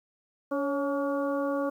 harmonic tone with a mistuned harmonic, 283.7 Hz, C#4, 40 cents sharp, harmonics 1 / 2 / 3 / 4 / 5, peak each -30 / -29 / -41 / -36 / -41 dBFS, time 0.51-1.7 s, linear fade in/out 10 ms, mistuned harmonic 2, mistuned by -40 cents, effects 10-bit

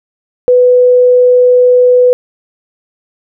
sine tone, 496.8 Hz, B4, 10 cents sharp, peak -3 dBFS, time 0.48-2.13 s, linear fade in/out 0 ms, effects none

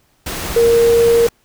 sine tone in noise, 466.2 Hz, A#4, in tune, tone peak -8 dBFS, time 0.56-1.27 s, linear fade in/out 5 ms, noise pink, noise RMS -24 dBFS, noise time 0.26-1.29 s, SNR +13 dB, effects pink hiss -58 dBFS RMS until 1.44 s

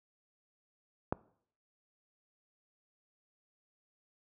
click, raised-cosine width 1 ms, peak -16 dBFS, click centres 1.125 s, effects noise-tail reverb RT60 0.6 s tail -21 dB re dry + high-pass 60 Hz 12 dB/octave

